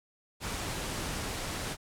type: low-pass noise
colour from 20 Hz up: pink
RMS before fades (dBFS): -36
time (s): 0.4-1.77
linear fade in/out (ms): 50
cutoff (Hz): 11000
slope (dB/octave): 24
effects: none